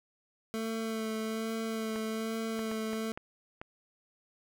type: tone with vibrato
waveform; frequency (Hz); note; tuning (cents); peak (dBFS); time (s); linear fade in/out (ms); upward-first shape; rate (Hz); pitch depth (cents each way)
25% pulse; 222; A3; +16; -29; 0.54-3.12; 0; sine; 1.2; 18
type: clicks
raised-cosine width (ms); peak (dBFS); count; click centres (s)
0.5; -26; 6; 1.96 / 2.592 / 2.715 / 2.932 / 3.175 / 3.615
effects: none